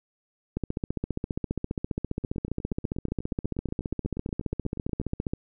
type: two click trains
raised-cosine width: 3 ms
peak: -23 / -15 dBFS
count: 25 / 72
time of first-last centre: 2.24-5.135 / 0.57-5.335 s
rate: 8.29 / 14.9 Hz
effects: none